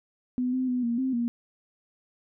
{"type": "tone with pitch steps", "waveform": "sine", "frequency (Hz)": [250.3, 257.6, 249.3, 235, 262, 237], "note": ["B3", "C4", "B3", "A#3", "C4", "A#3"], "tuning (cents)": [23, -27, 16, 14, 2, 29], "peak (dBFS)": -24, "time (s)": [0.38, 1.28], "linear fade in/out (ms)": 0, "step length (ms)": 150, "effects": []}